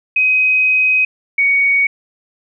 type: tone pair in turn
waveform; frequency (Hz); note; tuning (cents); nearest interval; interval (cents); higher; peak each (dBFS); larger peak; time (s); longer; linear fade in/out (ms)
sine; 2520 / 2238; D#7 / C#7; +21 / +16; major second; 205; first; -10; neither; 0.16-1.05 / 1.38-1.87; first; 5
effects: none